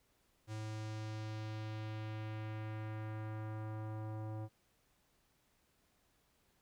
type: tone with low-pass filter sweep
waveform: square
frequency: 108.5 Hz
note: A2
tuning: 24 cents flat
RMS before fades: -43 dBFS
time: 0.47-4.49 s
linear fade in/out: 50 ms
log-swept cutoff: 8000 to 810 Hz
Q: 1.2
effects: pink hiss -75 dBFS RMS until 6.61 s